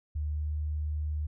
sine tone with pitch glide, 75.1 to 75.71 Hz, D2 to D#2, +39 to -47 cents, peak -29 dBFS, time 0.15-1.27 s, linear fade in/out 10 ms, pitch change +14 cents, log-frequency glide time 0.29-0.48 s, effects none

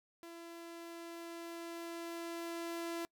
sawtooth tone with level ramp, 337.1 Hz, E4, 39 cents sharp, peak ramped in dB -45 to -34 dBFS, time 0.23-3.05 s, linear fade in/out 0 ms, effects noise-tail reverb RT60 0.1 s tail -26 dB re dry

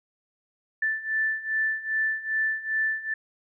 sine beating tone pair, 1760 / 1762.5 Hz, A6 / A6, 0 / +2 cents, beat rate 2.5 Hz, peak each -29 / -26 dBFS, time 0.82-3.14 s, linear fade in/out 5 ms, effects none

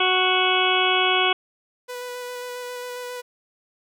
harmonic tone, 370 Hz, F#4, in tune, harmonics 1 / 2 / 3 / 4 / 6 / 7 / 8 / 9, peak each -25 / -25 / -25 / -27 / -26 / -26 / -26 / -25 dBFS, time 0-1.33 s, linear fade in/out 5 ms
sawtooth tone with vibrato, 493.9 Hz, B4, in tune, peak -27 dBFS, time 1.88-3.22 s, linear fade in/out 20 ms, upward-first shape square, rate 7.4 Hz, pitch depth 10 cents each way
effects none

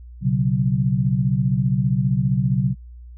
sine chord, B suspended second, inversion none, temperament equal with one note detuned, 123.47 / 138.59 / 187.47 Hz, B2 / C#3 / F#3, 0 / 0 / +23 cents, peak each -21 / -20 / -22 dBFS, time 0.21-2.75 s, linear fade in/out 50 ms, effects added 60 Hz sine -37 dBFS peak until 3.17 s

